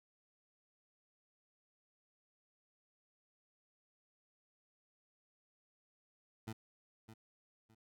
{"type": "tone with echo", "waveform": "20% pulse", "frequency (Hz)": 110.8, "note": "A2", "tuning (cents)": 13, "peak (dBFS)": -37, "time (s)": [6.47, 6.53], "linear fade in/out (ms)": 10, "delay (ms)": 610, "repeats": 2, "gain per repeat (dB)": -11, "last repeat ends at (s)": 7.75, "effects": []}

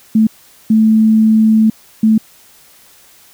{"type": "tone bursts at uneven times", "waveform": "sine", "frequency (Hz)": 219.3, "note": "A3", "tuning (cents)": -6, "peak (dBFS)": -6, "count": 3, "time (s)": [[0.15, 0.27], [0.7, 1.7], [2.03, 2.18]], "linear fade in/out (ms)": 5, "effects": ["white hiss -45 dBFS RMS until 3.33 s"]}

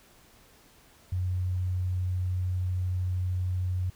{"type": "tone", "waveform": "sine", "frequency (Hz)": 91.3, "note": "F#2", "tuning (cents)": -23, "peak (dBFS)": -26, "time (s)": [1.12, 3.9], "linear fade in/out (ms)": 5, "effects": ["pink hiss -58 dBFS RMS until 3.95 s"]}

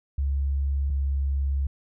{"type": "tone pair in turn", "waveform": "sine", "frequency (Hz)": [69.3, 68.92], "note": ["C#2", "C#2"], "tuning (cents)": [0, -9], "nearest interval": "unison", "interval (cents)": 9, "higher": "first", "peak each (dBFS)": -22, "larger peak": "neither", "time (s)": [[0.18, 0.9], [0.9, 1.67]], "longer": "second", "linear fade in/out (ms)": 5, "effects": []}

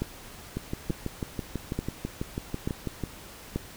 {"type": "two click trains", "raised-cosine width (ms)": 3, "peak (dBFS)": [-17, -15], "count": [16, 5], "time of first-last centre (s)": [[0.57, 3.037], [0.02, 3.56]], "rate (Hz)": [6.08, 1.13], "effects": ["pink hiss -46 dBFS RMS until 3.76 s"]}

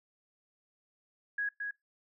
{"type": "tone with echo", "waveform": "sine", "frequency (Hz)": 1660, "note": "G#6", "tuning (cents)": -1, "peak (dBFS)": -30, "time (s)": [1.38, 1.49], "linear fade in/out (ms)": 5, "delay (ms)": 220, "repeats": 1, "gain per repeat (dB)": -4, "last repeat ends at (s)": 1.71, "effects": ["noise-tail reverb RT60 0.2 s tail -23 dB re dry"]}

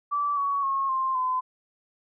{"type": "tone with pitch steps", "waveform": "sine", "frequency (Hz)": [1159, 1122.8, 1087.6, 1053.6, 1020.7], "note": ["D6", "C#6", "C#6", "C6", "C6"], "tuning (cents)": [-23, 22, -33, 12, -43], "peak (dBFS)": -23, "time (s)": [0.11, 1.41], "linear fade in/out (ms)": 20, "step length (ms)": 260, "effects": []}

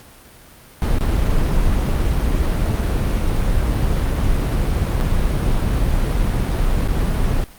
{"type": "noise with dropouts", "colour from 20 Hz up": "brown", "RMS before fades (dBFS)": -17, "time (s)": [0.82, 7.44], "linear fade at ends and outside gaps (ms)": 0, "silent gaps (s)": [[0.985, 1.009], [5.002, 5.01], [6.296, 6.3], [6.875, 6.885]], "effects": ["pink hiss -44 dBFS RMS until 7.58 s", "Opus 48 kbps"]}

